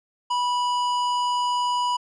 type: tone with tanh clipping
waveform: sine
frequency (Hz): 981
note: B5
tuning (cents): -12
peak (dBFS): -23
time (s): 0.3-1.97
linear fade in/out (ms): 10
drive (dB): 15
effects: resampled to 22050 Hz